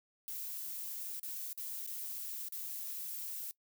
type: noise with dropouts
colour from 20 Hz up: violet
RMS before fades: -42 dBFS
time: 0.28-3.51 s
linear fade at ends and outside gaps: 0 ms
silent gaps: 1.196-1.231 / 1.529-1.576 / 1.864-1.874 / 2.485-2.523 s
effects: noise-tail reverb RT60 0.1 s tail -21 dB re dry